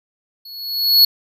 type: tone with level ramp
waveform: square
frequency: 4368 Hz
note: C#8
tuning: 26 cents flat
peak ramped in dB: -36 to -6 dBFS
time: 0.45-1.05 s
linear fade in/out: 5 ms
effects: none